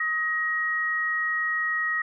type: tone pair together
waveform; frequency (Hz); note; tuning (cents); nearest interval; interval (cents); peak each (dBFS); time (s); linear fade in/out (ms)
sine; 1263.9 / 1890; D#6 / A#6; +27 / +23; perfect fifth; 696; -31 / -24; 0-2.02; 5
effects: none